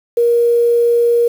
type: tone with quantisation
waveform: sine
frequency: 472.6 Hz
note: A#4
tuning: 24 cents sharp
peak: -9 dBFS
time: 0.17-1.28 s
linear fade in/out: 5 ms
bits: 6
effects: none